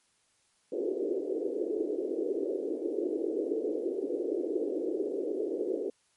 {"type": "band-pass noise", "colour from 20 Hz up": "white", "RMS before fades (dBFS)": -32, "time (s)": [0.72, 5.9], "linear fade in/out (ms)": 5, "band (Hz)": [310, 470], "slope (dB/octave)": 48, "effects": ["white hiss -70 dBFS RMS until 6.16 s", "MP3 48 kbps"]}